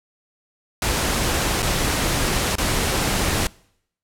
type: noise with dropouts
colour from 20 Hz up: pink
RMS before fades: -21 dBFS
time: 0.82-3.47 s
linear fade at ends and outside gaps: 2 ms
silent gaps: 1.622-1.627 / 2.555-2.582 s
effects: noise-tail reverb RT60 0.7 s tail -24 dB re dry + low-pass 12000 Hz 12 dB/octave